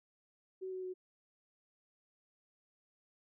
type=tone with pitch steps; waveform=sine; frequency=376.1 / 372.4 / 368.8 Hz; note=F#4 / F#4 / F#4; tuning=+28 / +11 / -6 cents; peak=-39 dBFS; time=0.61-0.94 s; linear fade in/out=20 ms; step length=110 ms; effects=none